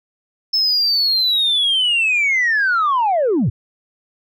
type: linear sweep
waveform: sine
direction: down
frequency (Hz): 5274 to 84.2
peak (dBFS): -12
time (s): 0.53-3.5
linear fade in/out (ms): 10
effects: tanh soft clip ceiling -11 dBFS